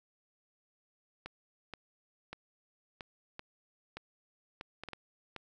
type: clicks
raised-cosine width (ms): 0.3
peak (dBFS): -26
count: 11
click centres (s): 1.26 / 1.737 / 2.33 / 3.008 / 3.394 / 3.97 / 4.611 / 4.836 / 4.887 / 4.933 / 5.363
effects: none